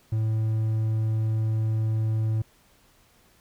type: tone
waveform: triangle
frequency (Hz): 110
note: A2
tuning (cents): 0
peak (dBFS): -20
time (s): 0.12-2.42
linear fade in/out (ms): 5
effects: pink hiss -60 dBFS RMS until 3.4 s